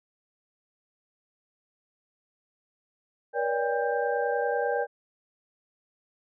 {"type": "tone cluster", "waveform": "sine", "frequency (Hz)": [478.4, 570, 600, 803, 1578], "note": ["A#4", "C#5", "D5", "G5", "G6"], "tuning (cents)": [45, 48, 37, 41, 11], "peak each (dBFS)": [-28, -31, -36, -30, -34], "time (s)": [3.33, 4.87], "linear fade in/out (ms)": 50, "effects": []}